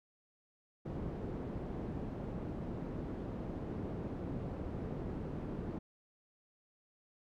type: low-pass noise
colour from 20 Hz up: white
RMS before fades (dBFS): -41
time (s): 0.85-5.79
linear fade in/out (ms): 10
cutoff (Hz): 310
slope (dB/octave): 12
effects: none